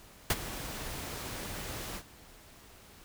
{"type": "noise with ADSR envelope", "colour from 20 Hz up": "pink", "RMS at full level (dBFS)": -24, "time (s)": [0.3, 2.03], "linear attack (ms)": 3, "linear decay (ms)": 42, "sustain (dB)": -16, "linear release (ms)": 64, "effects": ["pink hiss -55 dBFS RMS until 3.04 s"]}